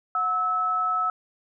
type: tone pair together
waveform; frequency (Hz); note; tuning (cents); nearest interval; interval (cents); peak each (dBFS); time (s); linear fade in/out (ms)
sine; 729.6 / 1300; F#5 / E6; -24 / -24; minor seventh; 1000; -31 / -22; 0.15-1.1; 2
effects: none